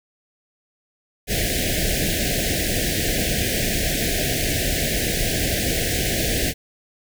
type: band-stop noise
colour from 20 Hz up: pink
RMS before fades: -22 dBFS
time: 1.27-6.54 s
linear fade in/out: 50 ms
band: 730 to 1600 Hz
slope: 96 dB/octave
effects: none